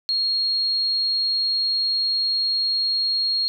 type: tone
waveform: sine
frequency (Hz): 4270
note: C8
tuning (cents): +34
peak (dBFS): -19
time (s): 0.09-3.48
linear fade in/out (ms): 0
effects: none